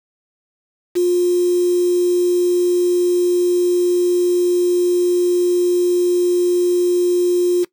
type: tone with quantisation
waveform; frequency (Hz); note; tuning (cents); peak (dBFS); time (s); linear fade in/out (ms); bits
sine; 355.1; F4; +29; -12; 0.95-7.65; 20; 5
effects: noise-tail reverb RT60 0.1 s tail -19 dB re dry